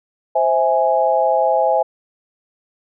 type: chord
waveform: sine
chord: C augmented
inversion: none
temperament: equal with one note detuned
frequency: 523.3 / 655.1 / 830.6 Hz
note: C5 / E5 / G#5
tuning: 0 / -11 / 0 cents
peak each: -18 / -17 / -17 dBFS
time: 0.35-1.83 s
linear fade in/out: 10 ms
effects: none